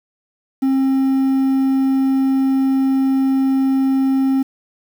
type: tone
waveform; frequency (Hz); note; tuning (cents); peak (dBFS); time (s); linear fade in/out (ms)
triangle; 267.3; C4; +37; -11; 0.62-4.43; 10
effects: 7-bit